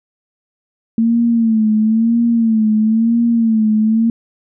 sine tone with vibrato, 224.7 Hz, A3, 37 cents sharp, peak -10 dBFS, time 0.98-4.1 s, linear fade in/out 2 ms, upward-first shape sine, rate 1 Hz, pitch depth 76 cents each way, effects none

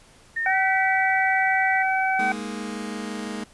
sine tone with pitch glide, 1828 to 1959.2 Hz, A#6 to B6, -34 to -14 cents, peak -23 dBFS, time 0.36-1.83 s, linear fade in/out 10 ms, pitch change +120 cents, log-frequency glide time 0.47-0.55 s
harmonic tone, 762 Hz, G5, 49 cents flat, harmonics 1 / 2 / 3, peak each -22 / -25 / -27 dBFS, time 0.46-2.32 s, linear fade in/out 2 ms
sawtooth chord, Ab suspended second, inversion none, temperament just, 207.7 / 233.6 / 311.5 Hz, Ab3 / Bb3 / Eb4, 0 / +4 / +2 cents, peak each -28 / -30 / -32 dBFS, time 2.19-3.44 s, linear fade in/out 5 ms
effects pink hiss -53 dBFS RMS until 3.53 s + resampled to 24000 Hz

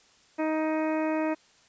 harmonic tone, 313.3 Hz, D#4, 12 cents sharp, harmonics 1 / 2 / 3 / 4 / 5 / 6 / 7 / 8, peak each -27 / -30 / -35 / -41 / -43 / -42 / -45 / -43 dBFS, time 0.38-1.35 s, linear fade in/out 20 ms, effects white hiss -60 dBFS RMS until 1.68 s + resampled to 16000 Hz

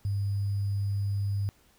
sine tone with sample-and-hold, 99.9 Hz, G2, 33 cents sharp, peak -26 dBFS, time 0.05-1.49 s, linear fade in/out 0 ms, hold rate 4900 Hz, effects pink hiss -63 dBFS RMS until 1.78 s

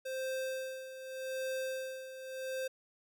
square tone with tremolo, 523.3 Hz, C5, in tune, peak -35 dBFS, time 0.05-2.68 s, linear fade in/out 10 ms, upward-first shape sine, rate 0.84 Hz, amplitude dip 70%, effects none

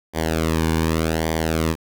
sawtooth tone with flanger, 80.5 Hz, E2, 41 cents flat, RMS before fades -21 dBFS, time 0.13-1.76 s, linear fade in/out 50 ms, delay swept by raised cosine 0.74 to 1.56 ms, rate 0.85 Hz, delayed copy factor -0.8, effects 8-bit

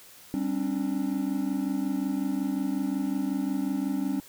triangle chord, G suspended fourth, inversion none, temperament equal with one note detuned, 196 / 268.2 / 293.7 Hz, G3 / C4 / D4, 0 / +43 / 0 cents, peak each -30 / -27 / -29 dBFS, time 0.34-4.2 s, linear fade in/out 0 ms, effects white hiss -51 dBFS RMS until 4.28 s

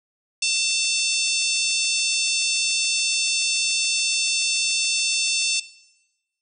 harmonic tone, 893 Hz, A5, 25 cents sharp, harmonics 3 / 4 / 5 / 6 / 7 / 8 / 9 / 10, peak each -24 / -29 / -28 / -26 / -29 / -33 / -30 / -32 dBFS, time 0.42-5.6 s, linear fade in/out 5 ms, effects noise-tail reverb RT60 1.0 s tail -20 dB re dry

